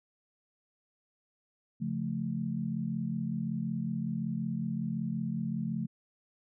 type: chord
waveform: sine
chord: Db augmented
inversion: none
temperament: equal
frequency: 138.59 / 174.61 / 220 Hz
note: Db3 / F3 / A3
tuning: 0 / 0 / 0 cents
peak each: -37 / -35 / -34 dBFS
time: 1.8-5.87 s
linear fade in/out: 20 ms
effects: none